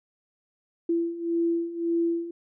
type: beating tone pair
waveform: sine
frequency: 335.7 / 337.5 Hz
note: E4 / E4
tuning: +32 / +41 cents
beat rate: 1.8 Hz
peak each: -29 / -25 dBFS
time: 0.89-2.31 s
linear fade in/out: 5 ms
effects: none